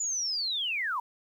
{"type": "linear sweep", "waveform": "sine", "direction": "down", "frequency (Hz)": [7040, 903], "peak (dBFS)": -28, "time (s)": [0, 1], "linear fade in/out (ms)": 5, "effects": ["10-bit"]}